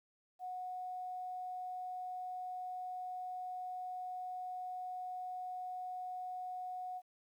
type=tone; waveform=sine; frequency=733 Hz; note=F#5; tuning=16 cents flat; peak=-40 dBFS; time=0.39-7.02 s; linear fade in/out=50 ms; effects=12-bit